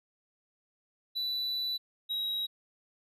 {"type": "tone pair in turn", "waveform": "triangle", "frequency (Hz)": [3969, 3834], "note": ["B7", "A#7"], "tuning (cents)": [8, 48], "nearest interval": "minor second", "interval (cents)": 60, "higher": "first", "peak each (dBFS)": [-29, -29], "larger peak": "neither", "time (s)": [[1.15, 1.78], [2.09, 2.47]], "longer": "first", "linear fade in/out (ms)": 20, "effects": ["resampled to 32000 Hz"]}